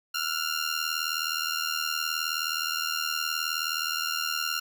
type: ring-modulated tone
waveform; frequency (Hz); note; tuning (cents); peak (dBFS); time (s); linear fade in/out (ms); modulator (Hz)
15% pulse; 1396.9; F6; 0; -18; 0.14-4.6; 10; 39.6
effects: none